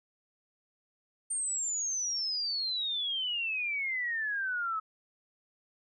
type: exponential sweep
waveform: sine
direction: down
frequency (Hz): 8870 to 1277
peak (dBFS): -30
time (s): 1.3-4.8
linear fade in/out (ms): 10
effects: none